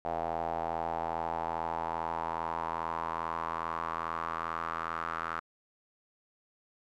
square tone with band-pass filter sweep, 41.2 Hz, E1, in tune, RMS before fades -35 dBFS, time 0.05-5.4 s, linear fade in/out 0 ms, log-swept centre 730 to 1300 Hz, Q 4.7, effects none

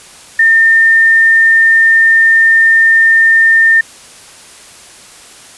sine tone, 1810 Hz, A6, 48 cents sharp, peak -4 dBFS, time 0.39-3.81 s, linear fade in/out 5 ms, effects white hiss -36 dBFS RMS until 5.57 s + resampled to 24000 Hz

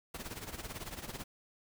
pink noise with tremolo, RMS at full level -41 dBFS, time 0.14-1.24 s, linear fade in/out 5 ms, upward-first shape sine, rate 18 Hz, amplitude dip 75%, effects none

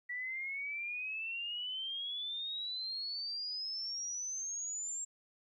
sine exponential sweep, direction up, 1944 to 7510 Hz, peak -37 dBFS, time 0.09-5.05 s, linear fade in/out 10 ms, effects 13-bit

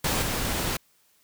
pink noise with level steps, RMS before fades -25 / -28 dBFS, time 0.04-0.77 s, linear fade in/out 5 ms, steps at 0.22 s, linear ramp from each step 2 ms, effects white hiss -64 dBFS RMS until 1.23 s

